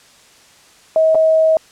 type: tone with dropouts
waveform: sine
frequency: 638 Hz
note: D#5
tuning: 43 cents sharp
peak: -9 dBFS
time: 0.96-1.57 s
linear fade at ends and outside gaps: 1 ms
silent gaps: 1.147-1.153 s
effects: white hiss -47 dBFS RMS until 1.71 s + low-pass 8000 Hz 12 dB/octave